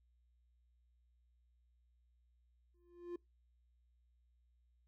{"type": "tone with exponential growth", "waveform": "triangle", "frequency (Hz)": 349.2, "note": "F4", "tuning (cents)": 0, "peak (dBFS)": -37, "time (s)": [2.74, 3.16], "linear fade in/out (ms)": 5, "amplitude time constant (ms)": 90, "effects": ["noise-tail reverb RT60 0.2 s tail -24 dB re dry", "added 60 Hz sine -70 dBFS peak until 4.87 s"]}